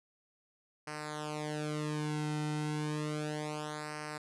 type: tone with flanger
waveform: sawtooth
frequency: 151.3 Hz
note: D#3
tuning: 48 cents flat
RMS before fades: -37 dBFS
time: 0.87-4.18 s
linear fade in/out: 5 ms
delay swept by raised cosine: 0.28 to 1.78 ms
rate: 0.32 Hz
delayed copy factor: -0.9
effects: resampled to 24000 Hz